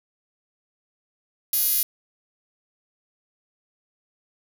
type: tone with high-pass filter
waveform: 5% pulse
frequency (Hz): 415.3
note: G#4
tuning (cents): 0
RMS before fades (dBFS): -22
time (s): 1.53-1.83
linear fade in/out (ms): 2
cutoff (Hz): 11000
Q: 0.92
effects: none